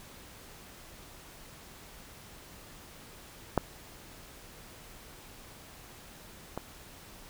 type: clicks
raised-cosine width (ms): 1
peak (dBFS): -10 / -20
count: 2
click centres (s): 3.577 / 6.576
effects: pink hiss -51 dBFS RMS until 7.29 s